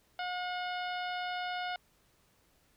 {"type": "harmonic tone with a mistuned harmonic", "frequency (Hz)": 721, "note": "F#5", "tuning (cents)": -45, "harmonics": [1, 2, 3, 4, 5, 6, 7], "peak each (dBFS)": [-36, -40, -45, -45, -48, -52, -54], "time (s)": [0.19, 1.76], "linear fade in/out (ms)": 2, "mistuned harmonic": 4, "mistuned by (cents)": 30, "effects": ["pink hiss -69 dBFS RMS until 2.76 s"]}